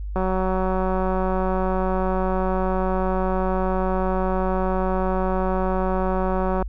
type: click train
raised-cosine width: 1 ms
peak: -11 dBFS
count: 1210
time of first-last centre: 0.16-6.625 s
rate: 187 Hz
effects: added 50 Hz sine -27 dBFS peak until 6.68 s